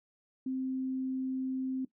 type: tone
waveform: sine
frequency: 261.2 Hz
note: C4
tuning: 3 cents flat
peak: -31 dBFS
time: 0.46-1.85 s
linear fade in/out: 5 ms
effects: noise-tail reverb RT60 0.1 s tail -17 dB re dry